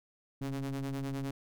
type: ring-modulated tone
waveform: square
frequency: 69.3 Hz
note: C#2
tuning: in tune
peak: -32 dBFS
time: 0.41-1.31 s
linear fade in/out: 5 ms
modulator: 203 Hz
effects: none